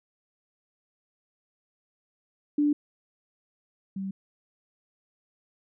sine tone pair in turn, 293.7 / 193.32 Hz, D4 / G3, 0 / -24 cents, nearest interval perfect fifth, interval 724 cents, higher first, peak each -20 / -30 dBFS, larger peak first, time 2.58-2.73 / 3.96-4.11 s, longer neither, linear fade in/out 5 ms, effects none

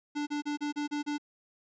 square tone bursts, 293.7 Hz, D4, in tune, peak -31 dBFS, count 7, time 0.15-1.182 s, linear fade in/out 20 ms, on 120 ms, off 32 ms, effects resampled to 16000 Hz

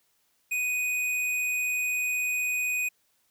sine tone with hard clipping, 2489 Hz, D#7, in tune, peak -27 dBFS, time 0.51-2.89 s, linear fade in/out 10 ms, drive 13 dB, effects white hiss -70 dBFS RMS until 3.3 s

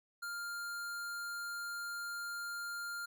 square tone, 1400 Hz, F6, 4 cents sharp, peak -40 dBFS, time 0.22-3.06 s, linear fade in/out 10 ms, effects none

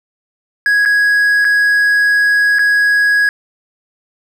triangle tone with dropouts, 1661.2 Hz, G#6, in tune, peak -7 dBFS, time 0.66-3.29 s, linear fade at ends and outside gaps 1 ms, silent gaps 0.852-0.858 / 1.446-1.45 / 2.586-2.592 s, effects none

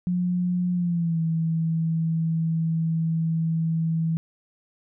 sine tone with pitch glide, 178.6 to 162.83 Hz, F3 to E3, +39 to -21 cents, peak -21 dBFS, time 0.07-4.17 s, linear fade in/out 0 ms, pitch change -160 cents, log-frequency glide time 0.73-1.2 s, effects none

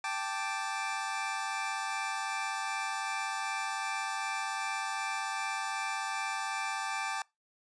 25% pulse chord, G suspended second, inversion none, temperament equal, 784 / 880 / 1174.7 Hz, G5 / A5 / D6, 0 / 0 / 0 cents, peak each -34 dBFS, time 0.04-7.22 s, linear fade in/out 2 ms, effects noise-tail reverb RT60 0.2 s tail -22 dB re dry + resampled to 22050 Hz

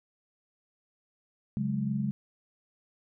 sine chord, C# suspended fourth, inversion none, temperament just, 138.59 / 184.79 / 207.9 Hz, C#3 / F#3 / G#3, 0 / -2 / +2 cents, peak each -32 / -35 / -30 dBFS, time 1.57-2.11 s, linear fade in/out 0 ms, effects none

